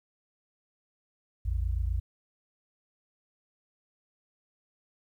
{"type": "tone pair together", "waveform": "sine", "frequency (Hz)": [55.77, 83.7], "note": ["A1", "E2"], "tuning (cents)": [24, 27], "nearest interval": "perfect fifth", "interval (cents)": 703, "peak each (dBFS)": [-28, -31], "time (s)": [1.45, 2], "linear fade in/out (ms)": 10, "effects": ["11-bit"]}